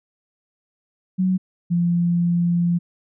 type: tone pair in turn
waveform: sine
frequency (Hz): 185.8 / 172.81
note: F#3 / F3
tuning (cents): +7 / -18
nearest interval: minor second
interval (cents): 125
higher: first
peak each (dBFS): -16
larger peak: neither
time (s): 1.18-1.38 / 1.7-2.79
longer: second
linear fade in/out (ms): 20
effects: none